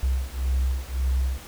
sine beating tone pair, 64 / 65.8 Hz, C2 / C2, -38 / +10 cents, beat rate 1.8 Hz, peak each -24 dBFS, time 0.03-1.38 s, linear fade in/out 0 ms, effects tanh soft clip ceiling -16 dBFS + pink hiss -43 dBFS RMS until 1.47 s

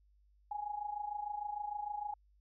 sine tone with amplitude modulation, 830.6 Hz, G#5, in tune, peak -34 dBFS, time 0.51-2.14 s, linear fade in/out 5 ms, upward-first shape sine, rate 26.6 Hz, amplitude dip 75%, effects added 50 Hz sine -65 dBFS peak until 2.4 s

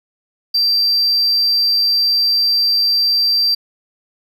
triangle tone, 4699 Hz, D8, in tune, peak -10 dBFS, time 0.54-3.55 s, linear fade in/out 10 ms, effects tanh soft clip ceiling -6 dBFS

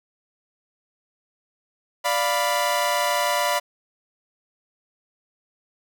sawtooth chord, B diminished, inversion first, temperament equal, 587.3 / 698.5 / 987.8 Hz, D5 / F5 / B5, 0 / 0 / 0 cents, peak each -21 / -22 / -20 dBFS, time 2.04-3.6 s, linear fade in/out 20 ms, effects none

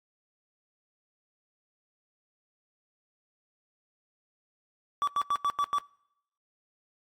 triangle tone bursts, 1151 Hz, D6, 35 cents flat, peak -22 dBFS, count 6, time 5.02-5.784 s, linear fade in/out 0 ms, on 54 ms, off 88 ms, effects noise-tail reverb RT60 0.8 s tail -25 dB re dry + AAC 64 kbps

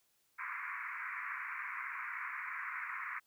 white band-pass noise, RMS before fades -42 dBFS, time 0.38-3.2 s, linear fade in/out 20 ms, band 1000 to 2300 Hz, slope 96 dB/octave, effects white hiss -75 dBFS RMS until 3.26 s

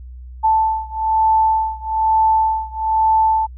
sine beating tone pair, 880 / 881.1 Hz, A5 / A5, 0 / +2 cents, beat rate 1.1 Hz, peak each -16 / -17 dBFS, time 0.43-3.47 s, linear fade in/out 20 ms, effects added 62 Hz sine -32 dBFS peak until 3.57 s

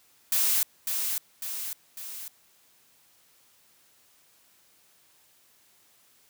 blue noise with echo, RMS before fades -24 dBFS, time 0.32-0.63 s, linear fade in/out 2 ms, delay 550 ms, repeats 3, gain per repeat -5 dB, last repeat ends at 2.28 s, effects white hiss -62 dBFS RMS until 6.29 s + high-pass 60 Hz 12 dB/octave

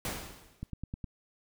pink noise with exponential decay, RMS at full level -33 dBFS, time 0.05-0.7 s, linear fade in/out 1 ms, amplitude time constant 140 ms
click train, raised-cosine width 5 ms, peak -25 dBFS, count 5, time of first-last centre 0.63-1.042 s, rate 9.7 Hz
effects none

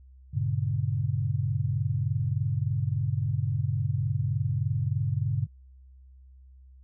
sine chord, G diminished, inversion none, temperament just, 98 / 117.6 / 141.12 Hz, G2 / Bb2 / Db3, 0 / +16 / +31 cents, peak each -29 dBFS, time 0.33-5.47 s, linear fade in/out 20 ms, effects added 65 Hz sine -49 dBFS peak until 6.83 s

